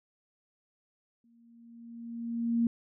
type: tone with exponential growth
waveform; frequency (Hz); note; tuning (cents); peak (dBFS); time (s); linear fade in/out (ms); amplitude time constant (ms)
sine; 233.1; A#3; 0; -22; 1.24-2.67; 2; 310
effects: none